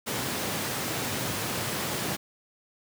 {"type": "high-pass noise", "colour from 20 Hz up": "pink", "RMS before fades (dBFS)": -31, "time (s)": [0.06, 2.17], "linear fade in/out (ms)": 20, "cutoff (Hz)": 100, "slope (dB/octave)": 24, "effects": []}